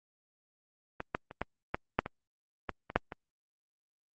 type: clicks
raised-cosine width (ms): 0.5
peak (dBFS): -20 / -15 / -29 / -16 / -15 / -10 / -21 / -18 / -24 / -8 / -24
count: 11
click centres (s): 1.004 / 1.149 / 1.311 / 1.416 / 1.745 / 1.99 / 2.061 / 2.693 / 2.901 / 2.96 / 3.122
effects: Opus 24 kbps